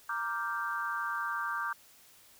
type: chord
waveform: sine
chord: G minor seventh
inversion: first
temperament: equal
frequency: 932.3 / 1174.7 / 1396.9 / 1568 Hz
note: Bb5 / D6 / F6 / G6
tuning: 0 / 0 / 0 / 0 cents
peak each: -40 / -35 / -40 / -36 dBFS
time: 0.09-1.73 s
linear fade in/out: 5 ms
effects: white hiss -59 dBFS RMS until 2.39 s